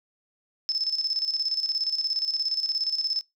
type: tone with tremolo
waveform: sine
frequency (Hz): 5250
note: E8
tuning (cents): -8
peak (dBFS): -22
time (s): 0.69-3.21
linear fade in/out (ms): 0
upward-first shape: square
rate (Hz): 17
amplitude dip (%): 65
effects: noise-tail reverb RT60 0.2 s tail -25 dB re dry